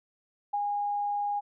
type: tone with ADSR envelope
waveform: sine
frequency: 819 Hz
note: G#5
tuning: 24 cents flat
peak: -25 dBFS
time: 0.53-1.41 s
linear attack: 11 ms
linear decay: 34 ms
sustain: -2 dB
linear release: 26 ms
effects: none